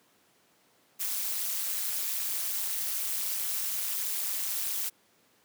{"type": "noise with amplitude modulation", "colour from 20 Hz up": "blue", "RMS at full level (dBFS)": -28, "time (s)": [0.99, 4.9], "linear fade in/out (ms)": 20, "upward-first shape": "sine", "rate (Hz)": 204, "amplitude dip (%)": 90, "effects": ["pink hiss -65 dBFS RMS until 5.44 s", "high-pass 200 Hz 12 dB/octave"]}